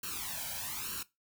white noise with flanger, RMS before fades -39 dBFS, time 0.03-1.03 s, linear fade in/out 5 ms, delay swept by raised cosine 0.7 to 1.29 ms, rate 1.1 Hz, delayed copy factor +0.85, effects noise-tail reverb RT60 0.2 s tail -19 dB re dry

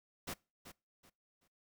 pink noise with echo, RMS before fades -42 dBFS, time 0.27-0.34 s, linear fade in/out 10 ms, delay 380 ms, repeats 3, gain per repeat -11 dB, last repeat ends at 1.48 s, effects noise-tail reverb RT60 0.3 s tail -24 dB re dry

